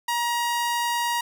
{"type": "tone", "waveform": "sawtooth", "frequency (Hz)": 949, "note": "A#5", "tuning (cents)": 31, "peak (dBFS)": -19, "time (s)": [0.08, 1.21], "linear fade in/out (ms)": 5, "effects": []}